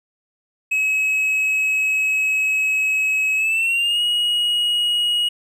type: tone with pitch glide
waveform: triangle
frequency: 2563 to 2894 Hz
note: E7 to F#7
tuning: -49 to -39 cents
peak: -15 dBFS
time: 0.71-5.29 s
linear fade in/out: 10 ms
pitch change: +210 cents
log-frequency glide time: 3.36-4.02 s
effects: none

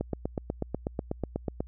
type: click train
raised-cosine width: 2 ms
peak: -16 dBFS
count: 14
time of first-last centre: 0.01-1.605 s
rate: 8.15 Hz
effects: added 60 Hz sine -44 dBFS peak until 1.67 s

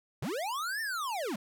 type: linear two-way sweep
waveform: square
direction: up then down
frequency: 95 to 1830 to 176.1 Hz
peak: -33 dBFS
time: 0.22-1.36 s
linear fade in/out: 5 ms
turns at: 0.81 s
effects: none

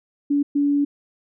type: tone bursts at uneven times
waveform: sine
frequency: 286.4 Hz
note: D4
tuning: 43 cents flat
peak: -16 dBFS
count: 2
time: 0.3-0.43 / 0.55-0.85 s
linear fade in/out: 10 ms
effects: none

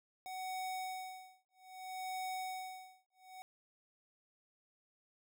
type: tone with tremolo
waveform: square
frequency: 748 Hz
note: F#5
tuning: 19 cents sharp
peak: -39 dBFS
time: 0.26-3.42 s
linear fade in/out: 0 ms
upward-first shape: sine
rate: 0.62 Hz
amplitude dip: 100%
effects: none

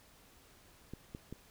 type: clicks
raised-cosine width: 3 ms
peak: -30 dBFS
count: 3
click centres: 0.936 / 1.149 / 1.326 s
effects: pink hiss -62 dBFS RMS until 1.5 s

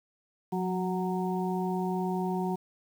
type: harmonic tone with a mistuned harmonic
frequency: 185 Hz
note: F#3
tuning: in tune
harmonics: 1 / 2 / 4 / 5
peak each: -30 / -33 / -36 / -37 dBFS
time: 0.52-2.56 s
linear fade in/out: 10 ms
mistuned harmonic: 1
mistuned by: -29 cents
effects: 9-bit

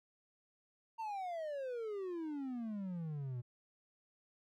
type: exponential sweep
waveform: triangle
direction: down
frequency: 921 to 118.2 Hz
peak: -37 dBFS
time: 0.98-3.42 s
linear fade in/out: 20 ms
effects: none

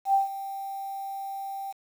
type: tone with ADSR envelope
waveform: sine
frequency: 784 Hz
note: G5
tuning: in tune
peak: -17 dBFS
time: 0.05-1.73 s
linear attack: 87 ms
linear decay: 140 ms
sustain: -15 dB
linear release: 21 ms
effects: 8-bit

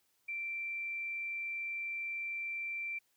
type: tone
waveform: sine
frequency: 2349 Hz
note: D7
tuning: in tune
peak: -36 dBFS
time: 0.28-2.99 s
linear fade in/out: 10 ms
effects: white hiss -75 dBFS RMS until 3.16 s + high-pass 60 Hz 12 dB/octave

